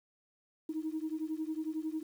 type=beating tone pair; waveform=sine; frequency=310 / 321 Hz; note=D#4 / E4; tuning=-6 / -46 cents; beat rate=11 Hz; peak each=-36 / -37 dBFS; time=0.69-2.03 s; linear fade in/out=5 ms; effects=tanh soft clip ceiling -27 dBFS + 10-bit

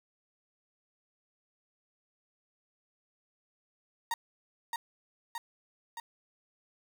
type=tone with echo; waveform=35% pulse; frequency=932.3 Hz; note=A#5; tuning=in tune; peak=-28 dBFS; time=4.11-4.14 s; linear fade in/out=2 ms; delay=620 ms; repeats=3; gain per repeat=-3 dB; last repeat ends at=6 s; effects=10-bit

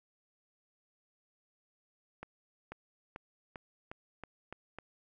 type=accelerating click train; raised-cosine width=0.5 ms; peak=-28 dBFS; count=8; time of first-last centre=2.23-4.786 s; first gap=490 ms; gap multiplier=0.9; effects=none

